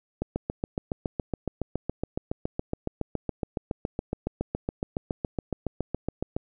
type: click train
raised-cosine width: 2 ms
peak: -14 dBFS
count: 45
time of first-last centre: 0.22-6.365 s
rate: 7.16 Hz
effects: none